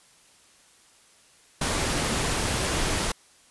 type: noise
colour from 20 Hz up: pink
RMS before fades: -26 dBFS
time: 1.61-3.12 s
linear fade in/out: 5 ms
effects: white hiss -57 dBFS RMS until 3.5 s + resampled to 24000 Hz